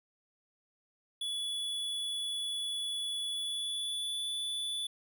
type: tone with pitch glide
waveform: square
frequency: 3415 to 3467 Hz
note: G#7 to A7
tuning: +48 to -26 cents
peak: -34 dBFS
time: 1.21-4.87 s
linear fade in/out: 5 ms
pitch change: +26 cents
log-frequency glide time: 3.3-4.31 s
effects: none